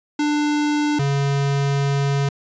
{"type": "tone pair in turn", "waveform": "square", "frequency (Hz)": [296.7, 140.02], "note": ["D4", "C#3"], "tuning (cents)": [18, 18], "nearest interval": "octave + minor second", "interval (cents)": 1300, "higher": "first", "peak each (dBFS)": -18, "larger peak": "neither", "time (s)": [[0.19, 0.99], [0.99, 2.29]], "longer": "second", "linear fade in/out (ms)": 5, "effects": ["resampled to 16000 Hz"]}